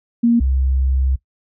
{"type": "tone pair in turn", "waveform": "sine", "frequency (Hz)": [234.7, 65.86], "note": ["A#3", "C2"], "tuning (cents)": [12, 12], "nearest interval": "octave + minor seventh", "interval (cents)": 2200, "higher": "first", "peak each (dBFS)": [-10, -14], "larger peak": "first", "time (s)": [[0.23, 0.4], [0.4, 1.16]], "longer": "second", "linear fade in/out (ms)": 10, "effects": ["noise-tail reverb RT60 0.1 s tail -18 dB re dry"]}